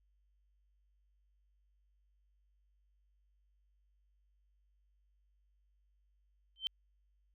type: tone with exponential growth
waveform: sine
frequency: 3106 Hz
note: G7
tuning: 17 cents flat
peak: -28 dBFS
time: 6.56-6.67 s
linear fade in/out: 0 ms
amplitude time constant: 22 ms
effects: added 50 Hz sine -70 dBFS peak until 7.34 s